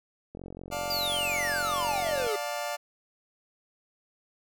click train, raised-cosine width 2 ms, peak -28 dBFS, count 88, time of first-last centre 0.35-2.266 s, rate 45.4 Hz
sawtooth chord, D minor, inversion none, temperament just, 587.3 / 704.8 / 881 Hz, D5 / F5 / A5, 0 / +16 / +2 cents, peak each -30 / -31 / -34 dBFS, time 0.71-2.77 s, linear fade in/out 20 ms
square exponential sweep, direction down, 4904 to 400 Hz, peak -29 dBFS, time 0.9-2.36 s, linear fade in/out 5 ms
effects none

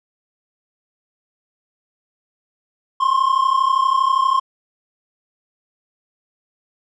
triangle tone pair together, 1046.5 / 1079 Hz, C6 / C#6, 0 / -47 cents, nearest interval minor second, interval 53 cents, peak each -15 dBFS, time 3-4.4 s, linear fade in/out 10 ms, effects resampled to 22050 Hz

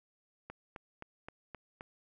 click train, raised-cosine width 0.5 ms, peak -29 dBFS, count 6, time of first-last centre 0.5-1.809 s, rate 3.82 Hz, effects none

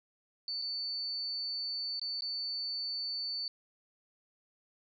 sine tone with dropouts, 4500 Hz, C#8, 25 cents sharp, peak -34 dBFS, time 0.48-3.48 s, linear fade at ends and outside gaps 1 ms, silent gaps 0.617-0.621 / 1.996-2.015 / 2.208-2.221 s, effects none

